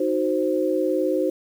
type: chord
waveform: sine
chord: C diminished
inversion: first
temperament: equal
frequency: 311.1 / 370 / 523.3 Hz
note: Eb4 / Gb4 / C5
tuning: 0 / 0 / 0 cents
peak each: -24 / -24 / -23 dBFS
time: 0-1.3 s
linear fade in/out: 5 ms
effects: 8-bit